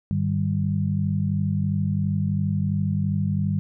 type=tone cluster; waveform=sine; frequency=100.3 / 152.4 / 195.3 Hz; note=G2 / D#3 / G3; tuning=+40 / -36 / -6 cents; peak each=-25 dBFS; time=0.11-3.59 s; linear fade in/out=0 ms; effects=none